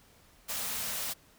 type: band-stop noise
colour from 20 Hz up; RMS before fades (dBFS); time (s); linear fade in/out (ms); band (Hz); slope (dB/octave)
white; -35; 0.48-1.14; 20; 280 to 430; 96
effects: pink hiss -61 dBFS RMS until 1.38 s